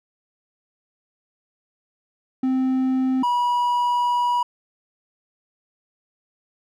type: tone pair in turn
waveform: triangle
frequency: 260.3 / 970.9 Hz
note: C4 / B5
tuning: -9 / -30 cents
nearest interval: octave + major seventh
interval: 2279 cents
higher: second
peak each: -16 dBFS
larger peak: neither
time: 2.43-3.23 / 3.23-4.43 s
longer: second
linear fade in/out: 5 ms
effects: none